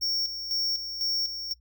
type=tone with tremolo; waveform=square; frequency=5490 Hz; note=F8; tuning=31 cents flat; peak=-26 dBFS; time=0.01-1.54 s; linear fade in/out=20 ms; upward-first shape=square; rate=2 Hz; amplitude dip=60%; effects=noise-tail reverb RT60 0.1 s tail -23 dB re dry + added 60 Hz sine -57 dBFS peak until 1.6 s